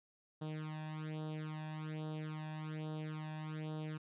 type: tone with flanger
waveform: sawtooth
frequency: 155.1 Hz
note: D#3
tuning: 5 cents flat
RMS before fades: -43 dBFS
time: 0.41-3.98 s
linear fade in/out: 10 ms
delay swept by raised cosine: 0.22 to 1.17 ms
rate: 1.2 Hz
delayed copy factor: +0.85
effects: resampled to 8000 Hz